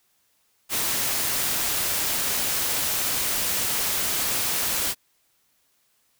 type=noise; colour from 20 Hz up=white; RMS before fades=-25 dBFS; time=0.69-4.95 s; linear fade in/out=50 ms; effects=white hiss -67 dBFS RMS until 6.19 s

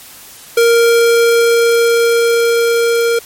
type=tone with level ramp; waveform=square; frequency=466.2 Hz; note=A#4; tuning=in tune; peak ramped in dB=-7 to -11 dBFS; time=0.57-3.19 s; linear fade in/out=5 ms; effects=white hiss -36 dBFS RMS until 3.25 s + MP3 64 kbps

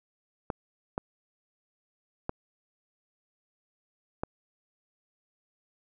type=clicks; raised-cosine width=1 ms; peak=-16 dBFS; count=4; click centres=0.502 / 0.979 / 2.294 / 4.235 s; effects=none

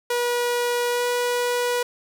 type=tone with pitch glide; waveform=sawtooth; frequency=483.5 to 487.4 Hz; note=B4 to B4; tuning=-37 to -23 cents; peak=-17 dBFS; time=0.1-1.83 s; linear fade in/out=5 ms; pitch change=+14 cents; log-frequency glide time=0.9-1.04 s; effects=none

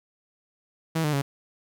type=tone with pitch steps; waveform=sawtooth; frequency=162 / 150.28 / 139.41 Hz; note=E3 / D3 / C#3; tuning=-30 / +40 / +10 cents; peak=-19 dBFS; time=0.95-1.22 s; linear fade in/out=10 ms; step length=90 ms; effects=none

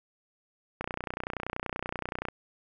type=click train; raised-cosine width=0.5 ms; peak=-17 dBFS; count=46; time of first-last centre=0.81-2.285 s; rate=30.5 Hz; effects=none

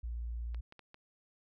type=tone; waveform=sine; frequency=58.27 Hz; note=A#1; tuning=in tune; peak=-36 dBFS; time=0.03-0.61 s; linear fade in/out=10 ms
type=clicks; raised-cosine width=0.3 ms; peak=-36 dBFS; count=4; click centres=0.546 / 0.724 / 0.793 / 0.944 s
effects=none

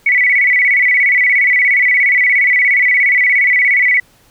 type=tone with vibrato; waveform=sine; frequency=2100 Hz; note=C7; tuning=6 cents sharp; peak=-8 dBFS; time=0.06-4 s; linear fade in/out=5 ms; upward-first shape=square; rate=17 Hz; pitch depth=99 cents each way; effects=pink hiss -50 dBFS RMS until 4.3 s

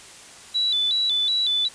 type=tone with vibrato; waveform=sine; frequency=3702 Hz; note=A#7; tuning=13 cents flat; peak=-19 dBFS; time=0.54-1.69 s; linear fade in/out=20 ms; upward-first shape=square; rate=2.7 Hz; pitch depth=100 cents each way; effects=white hiss -44 dBFS RMS until 1.74 s + resampled to 22050 Hz

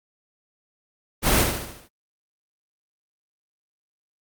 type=noise with echo; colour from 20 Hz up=pink; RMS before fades=-19 dBFS; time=1.22-1.46 s; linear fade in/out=50 ms; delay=72 ms; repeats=6; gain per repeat=-5 dB; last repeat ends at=1.892 s; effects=Opus 24 kbps

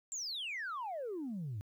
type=exponential sweep; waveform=sine; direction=down; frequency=7550 to 95 Hz; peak=-36 dBFS; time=0.12-1.61 s; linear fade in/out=0 ms; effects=tanh soft clip ceiling -35 dBFS + 12-bit

